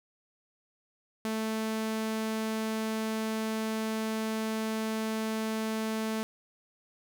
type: tone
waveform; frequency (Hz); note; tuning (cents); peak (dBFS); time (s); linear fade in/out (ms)
sawtooth; 220; A3; 0; -26; 1.25-6.23; 0
effects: none